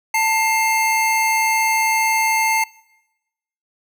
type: tone pair together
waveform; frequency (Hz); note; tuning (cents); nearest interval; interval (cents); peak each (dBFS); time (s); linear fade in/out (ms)
square; 888.9 / 2117; A5 / C7; +17 / +20; octave + minor third; 1503; -19; 0.14-2.64; 5
effects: noise-tail reverb RT60 1.0 s tail -23 dB re dry